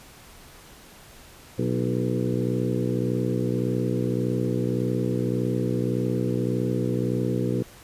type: harmonic tone with a mistuned harmonic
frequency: 61.74 Hz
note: B1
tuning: in tune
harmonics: 2 / 3 / 4 / 5 / 6 / 7 / 8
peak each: -27 / -29 / -30 / -31 / -32 / -32 / -33 dBFS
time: 1.58-7.63 s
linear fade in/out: 10 ms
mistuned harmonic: 5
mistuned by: +43 cents
effects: pink hiss -48 dBFS RMS until 7.83 s + resampled to 32000 Hz